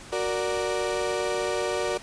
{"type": "chord", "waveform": "35% pulse", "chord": "Gb augmented", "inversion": "none", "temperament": "equal", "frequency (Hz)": [370, 466.2, 587.3], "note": ["Gb4", "Bb4", "D5"], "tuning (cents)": [0, 0, 0], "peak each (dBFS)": -28, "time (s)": [0.12, 1.98], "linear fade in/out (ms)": 10, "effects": ["pink hiss -44 dBFS RMS until 2.02 s", "resampled to 22050 Hz"]}